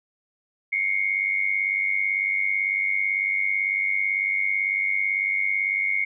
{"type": "tone pair together", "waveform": "sine", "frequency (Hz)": [2124, 2222], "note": ["C7", "C#7"], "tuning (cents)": [25, 4], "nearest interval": "minor second", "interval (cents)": 79, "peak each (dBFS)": -24, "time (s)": [0.72, 6.05], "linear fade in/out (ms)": 10, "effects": []}